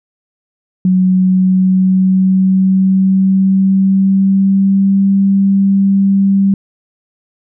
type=tone with pitch glide; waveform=sine; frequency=185 to 196 Hz; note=F#3 to G3; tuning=0 to 0 cents; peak=-7 dBFS; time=0.85-6.54 s; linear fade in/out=2 ms; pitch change=+100 cents; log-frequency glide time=0.96-5.06 s; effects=none